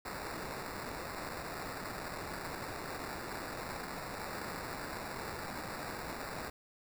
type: noise with sample-and-hold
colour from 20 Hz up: white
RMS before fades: -42 dBFS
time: 0.05-6.5 s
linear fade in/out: 5 ms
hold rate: 3150 Hz
effects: none